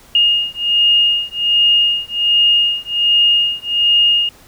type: beating tone pair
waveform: sine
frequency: 2844 / 2845.3 Hz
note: F7 / F7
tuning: +31 / +32 cents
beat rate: 1.3 Hz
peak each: -14 dBFS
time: 0.15-4.29 s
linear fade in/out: 2 ms
effects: pink hiss -45 dBFS RMS until 4.47 s